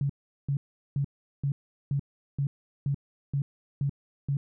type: tone bursts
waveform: sine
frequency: 140 Hz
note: C#3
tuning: 18 cents sharp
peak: -24 dBFS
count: 10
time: 0.01-4.37 s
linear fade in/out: 2 ms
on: 85 ms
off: 390 ms
effects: none